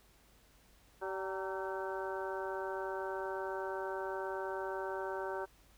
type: harmonic tone with a mistuned harmonic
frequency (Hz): 191.8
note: G3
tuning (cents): -37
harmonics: 2 / 3 / 4 / 5 / 6 / 7 / 8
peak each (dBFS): -40 / -43 / -46 / -43 / -51 / -50 / -46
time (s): 1.01-5.46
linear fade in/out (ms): 20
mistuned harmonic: 5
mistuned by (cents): -61
effects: added 50 Hz sine -66 dBFS peak until 5.77 s + pink hiss -66 dBFS RMS until 5.77 s